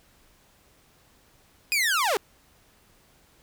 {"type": "linear sweep", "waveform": "sawtooth", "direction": "down", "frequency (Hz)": [2510, 358.1], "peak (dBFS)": -18, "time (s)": [1.72, 2.17], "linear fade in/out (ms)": 0, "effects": ["pink hiss -60 dBFS RMS until 3.42 s"]}